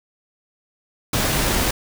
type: noise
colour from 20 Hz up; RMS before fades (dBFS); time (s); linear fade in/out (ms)
pink; -20; 1.13-1.71; 5
effects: none